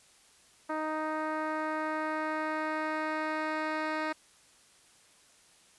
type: tone with low-pass filter sweep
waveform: 10% pulse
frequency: 311.1 Hz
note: D#4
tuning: in tune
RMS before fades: -33 dBFS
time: 0.69-4.13 s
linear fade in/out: 10 ms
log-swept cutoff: 1300 to 3000 Hz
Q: 0.98
effects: white hiss -61 dBFS RMS until 5.78 s + resampled to 24000 Hz